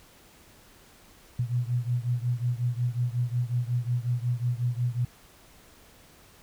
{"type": "beating tone pair", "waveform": "sine", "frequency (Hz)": [120, 125.5], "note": ["B2", "B2"], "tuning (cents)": [-49, 28], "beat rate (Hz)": 5.5, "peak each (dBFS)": [-27, -29], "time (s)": [1.39, 5.05], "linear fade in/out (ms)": 5, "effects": ["pink hiss -55 dBFS RMS until 6.42 s"]}